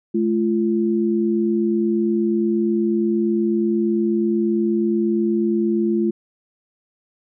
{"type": "tone pair together", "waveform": "sine", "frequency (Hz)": [215, 343.4], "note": ["A3", "F4"], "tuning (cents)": [-40, -29], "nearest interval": "minor sixth", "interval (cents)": 811, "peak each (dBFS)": -19, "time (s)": [0.14, 6.11], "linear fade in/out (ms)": 10, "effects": []}